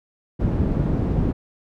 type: low-pass noise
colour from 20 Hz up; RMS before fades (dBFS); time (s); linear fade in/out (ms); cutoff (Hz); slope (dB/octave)
white; -21; 0.39-1.33; 20; 210; 12
effects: none